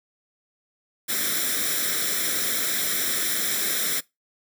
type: noise with comb filter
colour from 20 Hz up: white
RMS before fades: -25 dBFS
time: 1.08-4.01 s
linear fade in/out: 20 ms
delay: 0.54 ms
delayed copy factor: +0.75
effects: noise-tail reverb RT60 0.2 s tail -22 dB re dry + high-pass 200 Hz 12 dB/octave